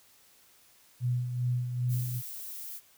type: tone with tremolo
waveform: sine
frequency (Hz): 123.47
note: B2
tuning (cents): 0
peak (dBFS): -25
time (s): 1-2.22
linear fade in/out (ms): 50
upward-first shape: sine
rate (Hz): 2.5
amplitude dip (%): 55
type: noise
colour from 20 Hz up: violet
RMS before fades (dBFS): -41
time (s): 1.88-2.81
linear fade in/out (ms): 50
effects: white hiss -61 dBFS RMS until 2.97 s